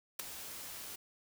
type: noise with ADSR envelope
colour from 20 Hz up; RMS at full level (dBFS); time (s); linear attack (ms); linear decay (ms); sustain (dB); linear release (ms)
white; -34; 0.19-0.96; 7; 7; -12; 8
effects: none